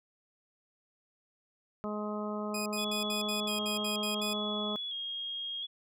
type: harmonic tone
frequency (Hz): 210.2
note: G#3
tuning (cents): +21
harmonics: 1 / 2 / 3 / 4 / 5 / 6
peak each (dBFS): -36 / -40 / -40 / -47 / -44 / -43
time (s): 1.84-4.76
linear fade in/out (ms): 0
type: tone bursts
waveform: 15% pulse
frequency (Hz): 2489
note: D#7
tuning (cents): 0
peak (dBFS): -29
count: 10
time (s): 2.54-4.334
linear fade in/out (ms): 5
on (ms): 120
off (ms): 66
type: tone with vibrato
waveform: sine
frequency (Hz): 3322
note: G#7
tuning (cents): 0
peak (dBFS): -35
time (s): 2.77-5.67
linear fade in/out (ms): 20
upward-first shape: square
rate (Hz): 0.7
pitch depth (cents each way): 35
effects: none